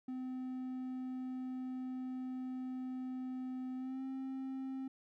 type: tone with pitch glide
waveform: triangle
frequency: 256.4 to 264.8 Hz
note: C4 to C4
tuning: -35 to +21 cents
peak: -37 dBFS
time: 0.08-4.88 s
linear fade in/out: 5 ms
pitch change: +56 cents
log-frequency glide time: 3.76-4.03 s
effects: none